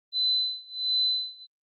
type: tone with tremolo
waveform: sine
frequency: 4023 Hz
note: B7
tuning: 31 cents sharp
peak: -21 dBFS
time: 0.12-1.47 s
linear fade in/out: 50 ms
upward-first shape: sine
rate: 1.4 Hz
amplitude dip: 95%
effects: Opus 24 kbps